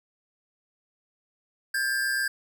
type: tone pair together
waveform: square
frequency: 1595.4 / 1723 Hz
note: G6 / A6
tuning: +30 / -37 cents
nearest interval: minor second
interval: 133 cents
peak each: -26 / -33 dBFS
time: 1.74-2.28 s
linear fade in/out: 5 ms
effects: none